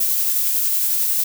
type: noise with tremolo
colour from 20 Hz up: violet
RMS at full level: -18 dBFS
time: 0-1.24 s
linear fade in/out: 5 ms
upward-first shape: triangle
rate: 11 Hz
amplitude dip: 25%
effects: none